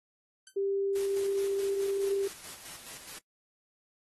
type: tone with exponential decay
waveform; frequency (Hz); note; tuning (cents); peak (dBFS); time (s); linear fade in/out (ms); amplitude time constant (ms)
5% pulse; 1538; G6; -33; -34; 0.47-0.57; 2; 21
type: tone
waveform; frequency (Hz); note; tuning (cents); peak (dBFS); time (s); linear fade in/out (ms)
sine; 394.6; G4; +11; -27; 0.56-2.28; 10
type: noise with tremolo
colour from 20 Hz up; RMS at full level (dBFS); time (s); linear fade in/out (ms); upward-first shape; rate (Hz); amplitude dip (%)
white; -44; 0.95-3.19; 10; square; 4.7; 45
effects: noise-tail reverb RT60 0.1 s tail -22 dB re dry + AAC 32 kbps